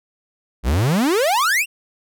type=exponential sweep; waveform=45% pulse; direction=up; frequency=53.7 to 2878 Hz; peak=-15 dBFS; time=0.63-1.66 s; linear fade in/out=50 ms; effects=none